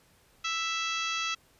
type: harmonic tone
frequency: 660 Hz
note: E5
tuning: 2 cents sharp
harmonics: 2 / 3 / 4 / 5 / 6 / 7 / 8 / 9 / 10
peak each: -34 / -40 / -34 / -36 / -41 / -43 / -47 / -42 / -48 dBFS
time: 0.44-1.35 s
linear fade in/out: 10 ms
effects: pink hiss -63 dBFS RMS until 1.59 s + resampled to 32000 Hz